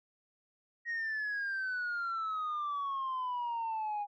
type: exponential sweep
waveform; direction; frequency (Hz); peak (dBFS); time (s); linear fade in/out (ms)
sine; down; 1889 to 813; -31; 0.85-4.07; 50
effects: tanh soft clip ceiling -31 dBFS